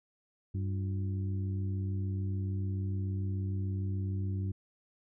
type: harmonic tone with a mistuned harmonic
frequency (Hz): 96.9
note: G2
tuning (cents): -20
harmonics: 1 / 2 / 3 / 4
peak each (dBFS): -31 / -41 / -46 / -49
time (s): 0.54-4.52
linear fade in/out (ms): 10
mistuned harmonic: 4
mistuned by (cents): -140
effects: none